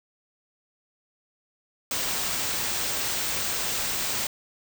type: band-stop noise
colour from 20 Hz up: white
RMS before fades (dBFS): -28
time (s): 1.91-4.27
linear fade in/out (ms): 2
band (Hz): 9400 to 14000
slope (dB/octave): 96
effects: none